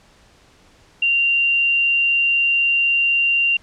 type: tone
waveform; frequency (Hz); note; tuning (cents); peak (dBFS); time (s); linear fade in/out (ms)
sine; 2772; F7; -14; -14; 1.02-3.57; 5
effects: pink hiss -52 dBFS RMS until 3.62 s + low-pass 7000 Hz 12 dB/octave